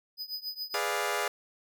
square tone with tremolo, 4990 Hz, D#8, 4 cents sharp, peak -32 dBFS, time 0.17-0.8 s, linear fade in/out 50 ms, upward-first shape triangle, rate 7.2 Hz, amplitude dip 95%
15% pulse chord, G# diminished seventh, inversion none, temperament equal, 415.3 / 493.9 / 587.3 / 698.5 Hz, G#4 / B4 / D5 / F5, 0 / 0 / 0 / 0 cents, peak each -27 / -29 / -28 / -28 dBFS, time 0.74-1.28 s, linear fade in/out 2 ms
effects none

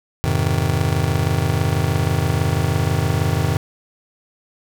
square chord, F minor seventh, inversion none, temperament just, 87.31 / 104.77 / 130.96 / 157.15 Hz, F2 / Ab2 / C3 / Eb3, 0 / +16 / +2 / +18 cents, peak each -23 dBFS, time 0.24-3.57 s, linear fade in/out 0 ms, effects none

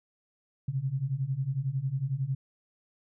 sine beating tone pair, 128 / 139 Hz, C3 / C#3, -38 / +5 cents, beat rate 11 Hz, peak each -32 / -30 dBFS, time 0.68-2.35 s, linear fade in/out 5 ms, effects none

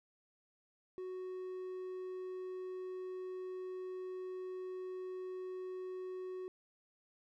triangle tone, 370 Hz, F#4, in tune, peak -39 dBFS, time 0.98-6.48 s, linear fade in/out 0 ms, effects none

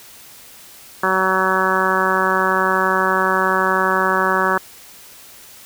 harmonic tone, 188.2 Hz, F#3, 30 cents sharp, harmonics 1 / 2 / 3 / 4 / 5 / 6 / 7 / 8 / 9, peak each -27 / -23 / -25 / -27 / -22 / -21 / -23 / -22 / -23 dBFS, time 1.03-4.58 s, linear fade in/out 5 ms, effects white hiss -42 dBFS RMS until 5.65 s

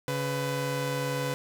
sawtooth tone pair together, 139.9 / 500 Hz, C#3 / B4, +16 / +21 cents, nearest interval octave + minor seventh, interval 2205 cents, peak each -27 dBFS, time 0.08-1.34 s, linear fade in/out 0 ms, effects none

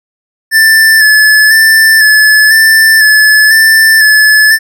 square tone with vibrato, 1748 Hz, A6, 12 cents flat, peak -3 dBFS, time 0.51-4.59 s, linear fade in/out 50 ms, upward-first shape square, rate 1 Hz, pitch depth 25 cents each way, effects none

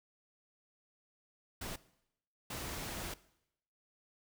pink noise bursts at uneven times, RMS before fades -42 dBFS, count 2, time 1.61-1.76 / 2.5-3.14 s, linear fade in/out 5 ms, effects noise-tail reverb RT60 0.8 s tail -19 dB re dry

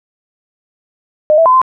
sine tone with pitch steps, 611 / 656 / 1019 / 1037 Hz, D#5 / E5 / C6 / C6, -32 / -9 / -46 / -16 cents, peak -5 dBFS, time 1.3-1.616 s, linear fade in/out 0 ms, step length 79 ms, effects none

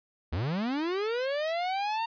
45% pulse linear sweep, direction up, 69.4 to 925 Hz, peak -28 dBFS, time 0.32-2.06 s, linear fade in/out 10 ms, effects resampled to 11025 Hz

